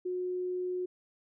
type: tone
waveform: sine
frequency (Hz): 363.3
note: F#4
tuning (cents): -32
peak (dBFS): -31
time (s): 0.05-0.86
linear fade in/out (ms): 10
effects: none